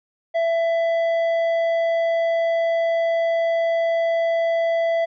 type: tone with tanh clipping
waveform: sine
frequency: 666 Hz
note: E5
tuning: 18 cents sharp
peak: -19 dBFS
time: 0.34-5.06 s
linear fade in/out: 20 ms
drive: 8 dB
effects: none